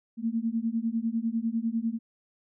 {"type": "beating tone pair", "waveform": "sine", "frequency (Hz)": [223.1, 233.1], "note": ["A3", "A#3"], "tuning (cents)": [24, 0], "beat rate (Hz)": 10, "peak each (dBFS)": -29, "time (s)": [0.17, 1.99], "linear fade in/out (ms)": 50, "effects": []}